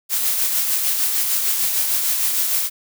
blue noise with tremolo, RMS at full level -18 dBFS, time 0.09-2.7 s, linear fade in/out 50 ms, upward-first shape triangle, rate 6.6 Hz, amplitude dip 40%, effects none

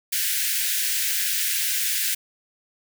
white high-pass noise, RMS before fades -24 dBFS, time 0.12-2.15 s, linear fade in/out 10 ms, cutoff 1500 Hz, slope 96 dB/octave, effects none

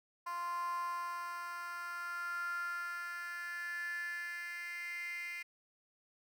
10% pulse tone with high-pass filter sweep, 347.6 Hz, F4, 8 cents flat, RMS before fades -41 dBFS, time 0.26-5.43 s, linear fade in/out 10 ms, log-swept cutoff 970 to 2200 Hz, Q 8.9, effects none

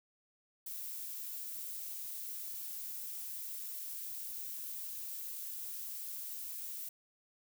violet noise, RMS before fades -43 dBFS, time 0.66-6.89 s, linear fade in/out 5 ms, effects none

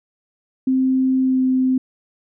sine tone with pitch glide, 261.1 to 258.7 Hz, C4 to C4, -3 to -19 cents, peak -14 dBFS, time 0.67-1.78 s, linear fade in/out 5 ms, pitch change -16 cents, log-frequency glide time 1.21-1.42 s, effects none

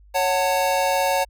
square chord, F# minor, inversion second, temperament equal with one note detuned, 554.4 / 740 / 895.4 Hz, C#5 / F#5 / A5, 0 / 0 / +30 cents, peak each -23 / -24 / -24 dBFS, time 0.14-1.25 s, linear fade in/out 20 ms, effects added 50 Hz sine -47 dBFS peak until 1.29 s

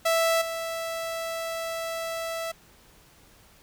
sawtooth tone with level steps, 659.3 Hz, E5, in tune, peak -17 / -26 dBFS, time 0.05-2.52 s, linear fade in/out 10 ms, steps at 0.41 s, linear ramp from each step 10 ms, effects pink hiss -56 dBFS RMS until 3.62 s

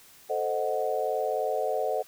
sine chord, A diminished seventh, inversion none, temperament equal, 440 / 523.3 / 622.3 / 740 Hz, A4 / C5 / Eb5 / Gb5, 0 / 0 / 0 / 0 cents, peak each -31 dBFS, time 0.29-2.03 s, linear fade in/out 20 ms, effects white hiss -54 dBFS RMS until 2.07 s

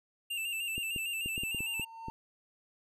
square tone with vibrato, 2720 Hz, F7, 46 cents flat, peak -34 dBFS, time 0.3-1.85 s, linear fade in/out 10 ms, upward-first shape square, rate 6.6 Hz, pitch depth 47 cents each way
clicks, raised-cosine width 3 ms, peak -28 dBFS, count 9, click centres 0.78 / 0.962 / 1.26 / 1.379 / 1.435 / 1.547 / 1.606 / 1.797 / 2.084 s
triangle tone with exponential growth, 906 Hz, A#5, 50 cents flat, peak -37 dBFS, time 1.22-2.1 s, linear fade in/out 0 ms, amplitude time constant 190 ms
effects none

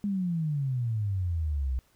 sine exponential sweep, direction down, 207.7 to 61.74 Hz, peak -26 dBFS, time 0.04-1.79 s, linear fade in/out 0 ms, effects pink hiss -66 dBFS RMS until 1.95 s

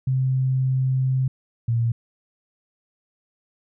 sine tone pair in turn, 130.8 / 116.53 Hz, C3 / A#2, 0 / 0 cents, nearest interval major second, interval 200 cents, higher first, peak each -18 dBFS, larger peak neither, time 0.07-1.28 / 1.68-1.92 s, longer first, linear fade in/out 5 ms, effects none

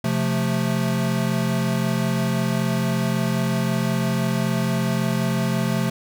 square chord, F major, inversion second, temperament equal, 130.81 / 174.61 / 220 Hz, C3 / F3 / A3, 0 / 0 / 0 cents, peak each -25 dBFS, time 0.04-5.9 s, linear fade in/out 5 ms, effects none

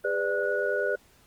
sine tone cluster, 406.3 / 501 / 591 / 1462 Hz, G#4 / B4 / D5 / F#6, -38 / +25 / +11 / -21 cents, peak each -30 dBFS, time 0.04-0.96 s, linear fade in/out 10 ms, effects pink hiss -60 dBFS RMS until 1.26 s + Opus 32 kbps

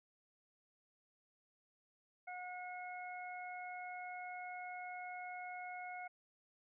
harmonic tone, 725 Hz, F#5, 35 cents flat, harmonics 1 / 2 / 3, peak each -46 / -53 / -50 dBFS, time 2.27-6.08 s, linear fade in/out 10 ms, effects none

